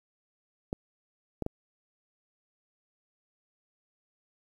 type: clicks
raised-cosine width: 2 ms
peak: -18 dBFS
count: 3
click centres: 0.729 / 1.423 / 1.464 s
effects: 9-bit